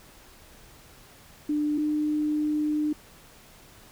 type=tone pair in turn; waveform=sine; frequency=298 / 301.6 Hz; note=D4 / D4; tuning=+25 / +46 cents; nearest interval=unison; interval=21 cents; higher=second; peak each=-23 dBFS; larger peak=neither; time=1.49-1.78 / 1.78-2.93 s; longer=second; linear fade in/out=5 ms; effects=pink hiss -52 dBFS RMS until 3.91 s